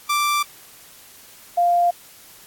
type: tone pair in turn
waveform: sawtooth / sine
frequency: 1174.7 / 698.5 Hz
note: D6 / F5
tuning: 0 / 0 cents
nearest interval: major sixth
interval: 900 cents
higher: first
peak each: -14 dBFS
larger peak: neither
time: 0.09-0.43 / 1.57-1.91 s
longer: neither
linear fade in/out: 10 ms
effects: white hiss -46 dBFS RMS until 2.46 s + AAC 64 kbps